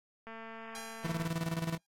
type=click train; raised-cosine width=0.5 ms; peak=-32 dBFS; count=226; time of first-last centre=0.27-1.27 s; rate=225 Hz
type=tone with exponential decay; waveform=5% pulse; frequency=810 Hz; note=G#5; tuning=43 cents flat; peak=-31 dBFS; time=0.75-1.86 s; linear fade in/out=2 ms; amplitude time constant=240 ms
type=tone with tremolo; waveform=40% pulse; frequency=164.81 Hz; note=E3; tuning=in tune; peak=-30 dBFS; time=1.04-1.78 s; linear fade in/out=10 ms; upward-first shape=square; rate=19 Hz; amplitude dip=65%
effects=noise-tail reverb RT60 0.1 s tail -23 dB re dry + AAC 48 kbps